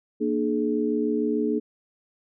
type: tone cluster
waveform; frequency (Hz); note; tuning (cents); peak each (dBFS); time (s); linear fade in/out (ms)
sine; 234 / 300.7 / 423.9; A#3 / D4 / G#4; +7 / +41 / +35; -26; 0.2-1.6; 20
effects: none